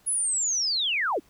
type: linear sweep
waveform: sine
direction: down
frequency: 10548 to 220 Hz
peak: -23 dBFS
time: 0.06-1.2 s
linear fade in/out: 20 ms
effects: pink hiss -61 dBFS RMS until 1.29 s